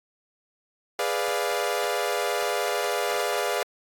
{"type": "chord", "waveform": "sawtooth", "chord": "G# diminished seventh", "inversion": "none", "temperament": "equal", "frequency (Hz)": [415.3, 493.9, 587.3, 698.5], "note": ["G#4", "B4", "D5", "F5"], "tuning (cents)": [0, 0, 0, 0], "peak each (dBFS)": -26, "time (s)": [0.99, 3.63], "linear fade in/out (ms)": 2, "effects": ["AAC 64 kbps"]}